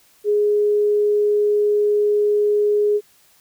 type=tone; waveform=sine; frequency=416 Hz; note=G#4; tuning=3 cents sharp; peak=-14 dBFS; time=0.24-3.01 s; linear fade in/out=50 ms; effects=white hiss -55 dBFS RMS until 3.4 s